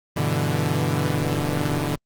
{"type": "chord", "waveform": "sawtooth", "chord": "E minor seventh", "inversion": "first", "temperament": "equal", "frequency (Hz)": [98, 123.47, 146.83, 164.81], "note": ["G2", "B2", "D3", "E3"], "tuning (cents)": [0, 0, 0, 0], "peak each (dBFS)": [-24, -22, -20, -23], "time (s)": [0.16, 1.96], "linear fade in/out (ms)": 10, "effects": ["Opus 32 kbps"]}